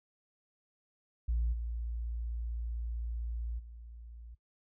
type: tone with level steps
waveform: sine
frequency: 57.8 Hz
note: A#1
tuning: 14 cents flat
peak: -27 / -34 / -46 dBFS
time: 1.28-4.35 s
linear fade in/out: 10 ms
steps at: 1.52 / 3.58 s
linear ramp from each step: 20 ms
effects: noise-tail reverb RT60 0.1 s tail -18 dB re dry + tanh soft clip ceiling -25 dBFS